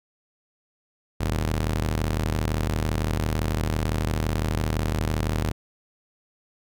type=ring-modulated tone; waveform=sawtooth; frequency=77.78 Hz; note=D#2; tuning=in tune; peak=-16 dBFS; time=1.2-5.52 s; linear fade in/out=10 ms; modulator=22.9 Hz; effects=none